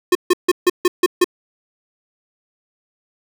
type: tone bursts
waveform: square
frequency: 359.8 Hz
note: F#4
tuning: 48 cents flat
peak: -10 dBFS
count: 7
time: 0.12-1.244 s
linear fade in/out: 5 ms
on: 32 ms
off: 150 ms
effects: none